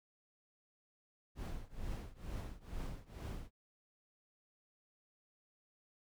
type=noise with tremolo; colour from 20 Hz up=brown; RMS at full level=-40 dBFS; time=1.35-3.51 s; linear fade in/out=50 ms; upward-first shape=triangle; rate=2.2 Hz; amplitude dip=95%; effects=none